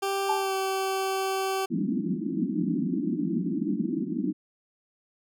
20% pulse tone with pitch glide, 392 to 384.2 Hz, G4 to G4, 0 to -35 cents, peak -21 dBFS, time 0.02-1.66 s, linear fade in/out 10 ms, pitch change -35 cents, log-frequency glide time 0.35-0.54 s
sine tone with exponential decay, 860 Hz, A5, 40 cents flat, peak -21 dBFS, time 0.29-0.6 s, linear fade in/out 5 ms, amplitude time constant 67 ms
pink band-pass noise, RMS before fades -28 dBFS, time 1.7-4.33 s, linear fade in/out 20 ms, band 170 to 340 Hz, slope 96 dB/octave
effects none

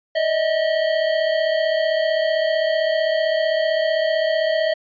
square tone pair together, 605 / 640.6 Hz, D#5 / E5, -49 / -50 cents, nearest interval minor second, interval 99 cents, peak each -24 / -19 dBFS, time 0.15-4.74 s, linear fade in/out 10 ms, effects resampled to 11025 Hz

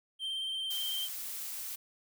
triangle tone with vibrato, 3136 Hz, G7, in tune, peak -32 dBFS, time 0.19-1.09 s, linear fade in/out 50 ms, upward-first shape sine, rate 18 Hz, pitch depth 25 cents each way
blue noise, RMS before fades -40 dBFS, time 0.7-1.76 s, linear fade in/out 10 ms
effects none

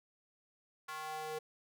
square tone with high-pass filter sweep, 155.56 Hz, D#3, in tune, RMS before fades -42 dBFS, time 0.88-1.39 s, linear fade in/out 10 ms, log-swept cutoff 1200 to 490 Hz, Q 2.9, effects none

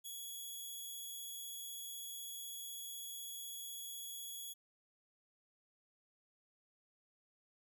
5% pulse tone, 3356 Hz, G#7, 17 cents sharp, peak -37 dBFS, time 0.04-4.54 s, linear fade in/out 20 ms, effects none

